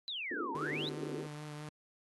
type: exponential two-way sweep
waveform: sine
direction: down then up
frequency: 4080 to 880 to 4080 Hz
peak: -37 dBFS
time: 0.08-0.89 s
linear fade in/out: 0 ms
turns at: 0.53 s
type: band-pass noise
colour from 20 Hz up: pink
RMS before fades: -41 dBFS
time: 0.31-1.27 s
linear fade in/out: 2 ms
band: 270 to 440 Hz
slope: 48 dB/octave
type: tone with vibrato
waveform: sawtooth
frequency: 150 Hz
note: D3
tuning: 37 cents sharp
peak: -39 dBFS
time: 0.55-1.69 s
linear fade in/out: 0 ms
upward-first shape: sine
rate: 4.8 Hz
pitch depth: 19 cents each way
effects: AAC 32 kbps